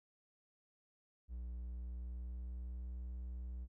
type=tone with pitch glide; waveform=triangle; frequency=60.3 to 61.46 Hz; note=B1 to B1; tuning=-41 to -8 cents; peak=-40 dBFS; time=1.28-3.68 s; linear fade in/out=50 ms; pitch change=+33 cents; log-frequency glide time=1.6-2.94 s; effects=none